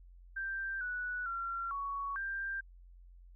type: tone with pitch steps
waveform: sine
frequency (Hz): 1573 / 1476 / 1370 / 1118 / 1584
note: G6 / F#6 / F6 / C#6 / G6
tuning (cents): +6 / -5 / -34 / +14 / +18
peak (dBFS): -35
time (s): 0.36-2.61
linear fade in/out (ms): 10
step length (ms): 450
effects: added 44 Hz sine -53 dBFS peak until 3.35 s